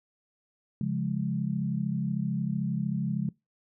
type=chord; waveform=sine; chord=Db major; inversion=none; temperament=equal; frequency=138.59 / 174.61 / 207.7 Hz; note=Db3 / F3 / Ab3; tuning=0 / 0 / 0 cents; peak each=-31 dBFS; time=0.81-3.29 s; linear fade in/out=2 ms; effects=noise-tail reverb RT60 0.2 s tail -22 dB re dry